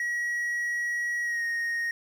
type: tone with pitch glide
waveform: triangle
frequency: 1913 to 1863.9 Hz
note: A#6 to A#6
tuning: +44 to -1 cents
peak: -25 dBFS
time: 0-1.91 s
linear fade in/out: 2 ms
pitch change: -45 cents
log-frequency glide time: 1.22-1.44 s
effects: 10-bit

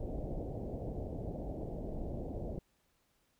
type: low-pass noise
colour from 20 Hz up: pink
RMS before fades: -40 dBFS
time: 0-2.59 s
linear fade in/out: 5 ms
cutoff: 700 Hz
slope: 48 dB/octave
effects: pink hiss -75 dBFS RMS until 3.39 s

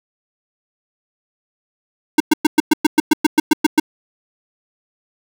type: tone bursts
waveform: square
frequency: 307.3 Hz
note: D#4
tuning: 21 cents flat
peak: -8 dBFS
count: 13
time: 2.18-3.799 s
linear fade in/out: 5 ms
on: 23 ms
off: 110 ms
effects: none

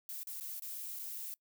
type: noise with dropouts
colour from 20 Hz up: violet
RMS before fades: -43 dBFS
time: 0.09-1.34 s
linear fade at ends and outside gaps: 0 ms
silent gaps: 0.232-0.271 / 0.4-0.409 / 0.595-0.622 / 0.99-0.994 s
effects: noise-tail reverb RT60 0.1 s tail -24 dB re dry

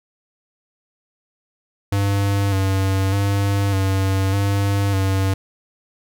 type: tone with vibrato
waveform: square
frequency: 98 Hz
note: G2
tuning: in tune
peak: -17 dBFS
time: 1.92-5.34 s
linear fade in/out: 5 ms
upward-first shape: square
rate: 0.83 Hz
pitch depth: 31 cents each way
effects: none

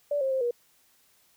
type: tone with pitch steps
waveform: sine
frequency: 580 / 534 / 527 / 479.6 Hz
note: D5 / C5 / C5 / A#4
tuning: -22 / +35 / +12 / +49 cents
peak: -24 dBFS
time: 0.11-0.51 s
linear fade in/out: 5 ms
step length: 100 ms
effects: white hiss -64 dBFS RMS until 1.36 s

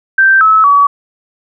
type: tone with pitch steps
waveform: sine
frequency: 1565 / 1298 / 1137 Hz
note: G6 / E6 / C#6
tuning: -3 / -27 / +44 cents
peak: -4 dBFS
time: 0.18-0.87 s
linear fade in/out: 5 ms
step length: 230 ms
effects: none

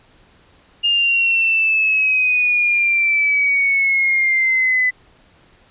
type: exponential sweep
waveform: sine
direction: down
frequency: 2831 to 2000 Hz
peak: -13 dBFS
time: 0.83-4.91 s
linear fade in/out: 20 ms
effects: pink hiss -52 dBFS RMS until 5.7 s + resampled to 8000 Hz

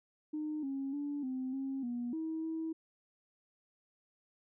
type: tone with pitch steps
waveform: sine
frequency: 305.1 / 272.4 / 288.4 / 258.8 / 269.4 / 241.4 / 320.1 / 322.5 Hz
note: D#4 / C#4 / D4 / C4 / C#4 / B3 / D#4 / E4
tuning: -34 / -30 / -31 / -19 / -49 / -39 / +49 / -38 cents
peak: -34 dBFS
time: 0.33-2.73 s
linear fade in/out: 10 ms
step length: 300 ms
effects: tanh soft clip ceiling -30 dBFS

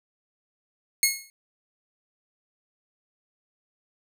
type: tone with exponential decay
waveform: 10% pulse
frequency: 2172 Hz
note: C#7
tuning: 36 cents flat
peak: -6 dBFS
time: 1.03-1.3 s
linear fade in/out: 1 ms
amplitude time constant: 58 ms
effects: none

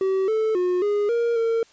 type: tone with pitch steps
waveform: triangle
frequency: 382.5 / 438.4 / 360.6 / 412.2 / 469 / 456.7 Hz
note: G4 / A4 / F#4 / G#4 / A#4 / A#4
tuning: -42 / -6 / -45 / -13 / +11 / -36 cents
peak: -17 dBFS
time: 0.01-1.63 s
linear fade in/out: 2 ms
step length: 270 ms
effects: white hiss -55 dBFS RMS until 1.72 s + resampled to 16000 Hz

